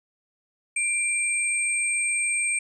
sine tone pair together, 2359 / 8413 Hz, D7 / C9, +7 / +8 cents, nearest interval octave + minor seventh, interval 2201 cents, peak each -25 dBFS, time 0.76-2.59 s, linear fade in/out 5 ms, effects none

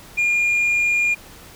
sine tone, 2416 Hz, D7, 48 cents sharp, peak -13 dBFS, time 0.17-1.15 s, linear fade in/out 20 ms, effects tanh soft clip ceiling -15 dBFS + pink hiss -43 dBFS RMS until 1.55 s

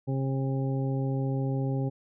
harmonic tone, 134.3 Hz, C3, 46 cents sharp, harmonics 1 / 2 / 3 / 4 / 6, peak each -27 / -33 / -37 / -39 / -43 dBFS, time 0.07-1.9 s, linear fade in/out 20 ms, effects none

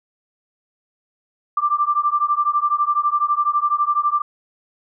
sine beating tone pair, 1175 / 1187 Hz, D6 / D6, +1 / +18 cents, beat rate 12 Hz, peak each -19 dBFS, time 1.57-4.22 s, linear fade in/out 5 ms, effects none

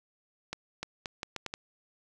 accelerating click train, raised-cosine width 0.2 ms, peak -18 dBFS, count 7, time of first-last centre 0.53-1.539 s, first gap 300 ms, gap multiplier 0.76, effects none

